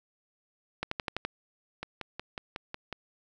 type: two click trains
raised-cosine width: 0.3 ms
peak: -15 / -20 dBFS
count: 6 / 7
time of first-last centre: 0.83-1.25 / 1.83-2.927 s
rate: 11.9 / 5.47 Hz
effects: none